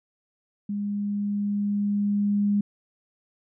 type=tone with level ramp; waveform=sine; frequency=204.1 Hz; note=G#3; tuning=30 cents flat; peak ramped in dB=-26 to -19 dBFS; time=0.69-2.61 s; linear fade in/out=5 ms; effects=none